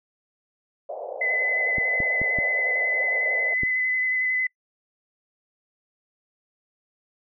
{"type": "band-pass noise", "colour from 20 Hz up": "white", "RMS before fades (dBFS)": -34, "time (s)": [0.89, 3.54], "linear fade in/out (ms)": 5, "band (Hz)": [490, 700], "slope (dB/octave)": 48}
{"type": "tone with vibrato", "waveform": "sine", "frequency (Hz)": 2021, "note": "B6", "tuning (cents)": 39, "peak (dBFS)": -21, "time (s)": [1.21, 4.47], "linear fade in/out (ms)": 5, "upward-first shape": "square", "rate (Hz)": 11, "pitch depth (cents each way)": 14}
{"type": "clicks", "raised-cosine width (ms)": 3, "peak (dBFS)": -18, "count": 5, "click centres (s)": [1.783, 2.003, 2.216, 2.387, 3.634]}
{"effects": ["noise-tail reverb RT60 0.1 s tail -26 dB re dry"]}